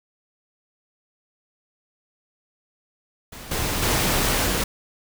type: noise with level steps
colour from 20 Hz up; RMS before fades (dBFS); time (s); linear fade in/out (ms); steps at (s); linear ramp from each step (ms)
pink; -39 / -25 / -21 / -23; 3.32-4.64; 5; 3.51 / 3.82 / 4.46; 5
effects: none